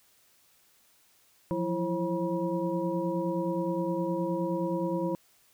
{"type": "tone cluster", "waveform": "sine", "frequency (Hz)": [169.9, 179.5, 334.3, 536, 963], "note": ["F3", "F3", "E4", "C5", "B5"], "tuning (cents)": [-47, 48, 24, 42, -44], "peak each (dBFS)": [-36, -34, -31, -33, -37], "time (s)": [1.51, 5.15], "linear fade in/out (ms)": 0, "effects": ["white hiss -64 dBFS RMS until 5.53 s"]}